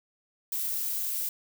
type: noise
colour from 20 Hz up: violet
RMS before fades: -31 dBFS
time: 0.52-1.29 s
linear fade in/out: 2 ms
effects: none